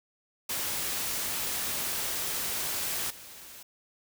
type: noise with level steps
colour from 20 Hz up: white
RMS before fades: -32 / -47 dBFS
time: 0.49-3.63 s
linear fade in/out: 5 ms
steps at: 3.1 s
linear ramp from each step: 5 ms
effects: none